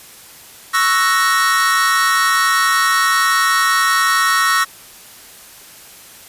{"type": "chord", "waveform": "45% pulse", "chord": "F# dominant seventh", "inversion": "second", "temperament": "equal", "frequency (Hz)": [1108.7, 1318.5, 1480, 1864.7], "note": ["C#6", "E6", "F#6", "A#6"], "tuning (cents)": [0, 0, 0, 0], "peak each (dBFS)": [-18, -17, -22, -17], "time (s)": [0.73, 4.65], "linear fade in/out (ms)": 20, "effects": ["white hiss -40 dBFS RMS until 6.28 s", "resampled to 32000 Hz"]}